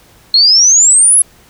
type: exponential sweep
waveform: sine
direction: up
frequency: 4186 to 11000 Hz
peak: -4 dBFS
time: 0.34-1.22 s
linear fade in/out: 2 ms
effects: pink hiss -45 dBFS RMS until 1.49 s